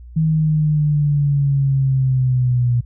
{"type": "linear sweep", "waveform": "sine", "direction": "down", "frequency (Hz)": [160, 120], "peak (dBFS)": -13, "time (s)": [0.16, 2.81], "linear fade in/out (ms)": 10, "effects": ["added 60 Hz sine -35 dBFS peak until 2.85 s"]}